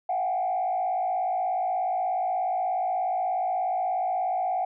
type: tone with frequency modulation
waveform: sine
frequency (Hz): 740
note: F#5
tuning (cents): 0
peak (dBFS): -23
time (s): 0.09-4.65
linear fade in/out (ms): 5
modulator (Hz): 56.7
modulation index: 0.93
effects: tanh soft clip ceiling -19 dBFS